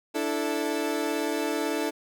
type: chord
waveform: 30% pulse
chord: D suspended second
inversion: none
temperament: equal with one note detuned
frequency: 291.6 / 329.6 / 440 Hz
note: D4 / E4 / A4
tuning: -12 / 0 / 0 cents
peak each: -28 dBFS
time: 0.14-1.91 s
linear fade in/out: 20 ms
effects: none